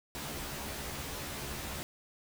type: noise with comb filter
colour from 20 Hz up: pink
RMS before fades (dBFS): -40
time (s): 0.15-1.83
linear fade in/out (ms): 0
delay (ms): 14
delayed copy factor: +0.95
effects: none